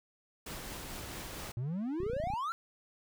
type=noise with tremolo; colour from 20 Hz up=pink; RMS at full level=-42 dBFS; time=0.46-1.52 s; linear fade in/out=5 ms; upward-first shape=triangle; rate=4.5 Hz; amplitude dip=25%
type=exponential sweep; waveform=triangle; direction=up; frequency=113.5 to 1396.9 Hz; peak=-31 dBFS; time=1.57-2.52 s; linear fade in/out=0 ms
type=clicks; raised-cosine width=5 ms; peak=-29 dBFS; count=11; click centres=2.003 / 2.033 / 2.065 / 2.099 / 2.134 / 2.166 / 2.201 / 2.239 / 2.272 / 2.302 / 2.337 s
effects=none